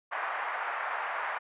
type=band-pass noise; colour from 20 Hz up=pink; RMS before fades=-34 dBFS; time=0.11-1.39 s; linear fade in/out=20 ms; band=780 to 1900 Hz; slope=24 dB/octave; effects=resampled to 8000 Hz